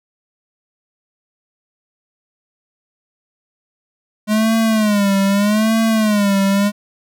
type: tone with vibrato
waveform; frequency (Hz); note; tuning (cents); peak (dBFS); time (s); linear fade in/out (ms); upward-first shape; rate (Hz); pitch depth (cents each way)
square; 209.8; G#3; +18; -13; 4.27-6.72; 50; sine; 0.81; 120
effects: none